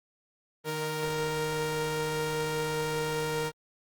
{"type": "tone pair together", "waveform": "sawtooth", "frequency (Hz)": [153.7, 466.2], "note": ["D#3", "A#4"], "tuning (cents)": [-21, 0], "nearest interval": "octave + perfect fifth", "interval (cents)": 1921, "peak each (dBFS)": [-31, -26], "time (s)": [0.64, 3.52], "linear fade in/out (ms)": 50, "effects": ["Opus 24 kbps"]}